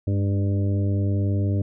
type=harmonic tone with a mistuned harmonic; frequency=99.4 Hz; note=G2; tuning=25 cents sharp; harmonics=1 / 2 / 3 / 4 / 5 / 6; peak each=-20 / -30 / -30 / -36 / -39 / -38 dBFS; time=0.07-1.62 s; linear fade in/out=5 ms; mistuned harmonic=2; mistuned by=+42 cents; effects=none